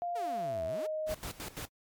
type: tone with pitch glide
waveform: sine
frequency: 698.5 to 622.3 Hz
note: F5 to D#5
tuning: 0 to 0 cents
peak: -32 dBFS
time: 0.02-1.14 s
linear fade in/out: 0 ms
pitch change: -200 cents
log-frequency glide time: 0.36-0.82 s
type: exponential two-way sweep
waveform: sawtooth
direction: down then up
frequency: 493.9 to 74.2 to 493.9 Hz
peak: -38 dBFS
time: 0.15-0.87 s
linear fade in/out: 10 ms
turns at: 0.65 s
type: noise with tremolo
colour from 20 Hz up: pink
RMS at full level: -40 dBFS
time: 1.06-1.69 s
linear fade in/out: 50 ms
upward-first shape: square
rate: 5.9 Hz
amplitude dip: 80%
effects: MP3 96 kbps